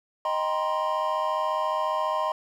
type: chord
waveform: triangle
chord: C minor seventh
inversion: first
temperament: equal with one note detuned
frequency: 622.3 / 784 / 951.9 / 1046.5 Hz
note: Eb5 / G5 / Bb5 / C6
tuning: 0 / 0 / +36 / 0 cents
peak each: -27 / -32 / -28 / -26 dBFS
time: 0.25-2.32 s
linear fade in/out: 2 ms
effects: none